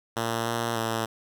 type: tone with pitch steps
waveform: 5% pulse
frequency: 115 / 116.6 / 113 Hz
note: A#2 / A#2 / A2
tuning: -23 / +1 / +47 cents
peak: -15 dBFS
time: 0.16-1.06 s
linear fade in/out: 10 ms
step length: 300 ms
effects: none